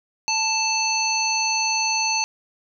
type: harmonic tone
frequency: 880 Hz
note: A5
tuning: in tune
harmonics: 1 / 3 / 5 / 7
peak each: -25 / -25 / -25 / -25 dBFS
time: 0.28-2.24 s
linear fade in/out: 0 ms
effects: none